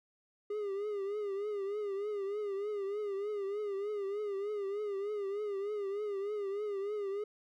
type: tone with vibrato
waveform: triangle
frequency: 406.6 Hz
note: G#4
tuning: 37 cents flat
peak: -32 dBFS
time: 0.5-7.24 s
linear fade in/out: 5 ms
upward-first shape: triangle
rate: 3.3 Hz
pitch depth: 93 cents each way
effects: none